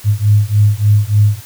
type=beating tone pair; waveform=sine; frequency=102.7 / 106.1 Hz; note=G#2 / G#2; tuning=-19 / +38 cents; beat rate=3.4 Hz; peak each=-11 dBFS; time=0.04-1.41 s; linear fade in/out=50 ms; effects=white hiss -37 dBFS RMS until 1.45 s